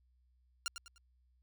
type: tone with echo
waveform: 10% pulse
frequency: 1400 Hz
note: F6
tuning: 4 cents sharp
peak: -26 dBFS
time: 0.66-0.68 s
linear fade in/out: 0 ms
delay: 100 ms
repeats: 3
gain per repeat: -9 dB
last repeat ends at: 0.98 s
effects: added 62 Hz sine -68 dBFS peak until 1.42 s